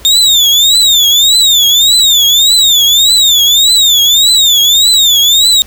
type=tone with vibrato; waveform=35% pulse; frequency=3636 Hz; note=A#7; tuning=44 cents flat; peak=-3 dBFS; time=0.05-5.62 s; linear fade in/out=0 ms; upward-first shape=triangle; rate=1.7 Hz; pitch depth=190 cents each way; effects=added 60 Hz sine -37 dBFS peak until 5.66 s + pink hiss -37 dBFS RMS until 5.66 s